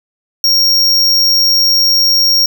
square tone, 5570 Hz, F8, 5 cents flat, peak -8 dBFS, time 0.44-2.46 s, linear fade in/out 2 ms, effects none

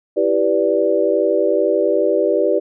sine chord, E minor seventh, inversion none, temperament equal with one note detuned, 329.6 / 392 / 493.9 / 585.3 Hz, E4 / G4 / B4 / D5, 0 / 0 / 0 / -6 cents, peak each -21 / -18 / -19 / -18 dBFS, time 0.16-2.6 s, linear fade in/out 20 ms, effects none

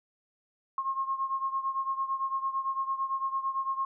sine beating tone pair, 1073 / 1081.9 Hz, C6 / C#6, +43 / -42 cents, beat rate 8.9 Hz, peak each -30 / -34 dBFS, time 0.78-3.85 s, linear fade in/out 2 ms, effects none

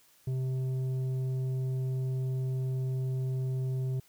sine tone with tanh clipping, 130.2 Hz, C3, 8 cents flat, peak -30 dBFS, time 0.27-4 s, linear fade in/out 5 ms, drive 7 dB, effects white hiss -63 dBFS RMS until 4.08 s

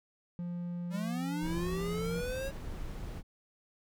triangle tone with pitch glide, 174.61 to 171.71 Hz, F3 to F3, 0 to -29 cents, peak -33 dBFS, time 0.39-2.21 s, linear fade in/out 0 ms, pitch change -29 cents, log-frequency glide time 0.89-1.61 s
square linear sweep, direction up, 188.4 to 554.4 Hz, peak -36 dBFS, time 0.9-2.52 s, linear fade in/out 50 ms
brown noise, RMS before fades -40 dBFS, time 1.41-3.23 s, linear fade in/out 50 ms
effects none

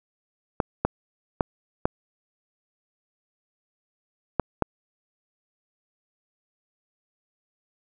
clicks, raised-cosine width 1 ms, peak -6 dBFS, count 6, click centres 0.602 / 0.85 / 1.408 / 1.855 / 4.397 / 4.623 s, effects none

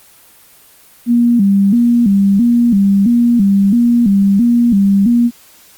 sine tone with vibrato, 217 Hz, A3, 24 cents flat, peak -7 dBFS, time 1.06-5.31 s, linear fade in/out 50 ms, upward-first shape square, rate 1.5 Hz, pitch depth 160 cents each way, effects white hiss -44 dBFS RMS until 5.77 s + Opus 24 kbps

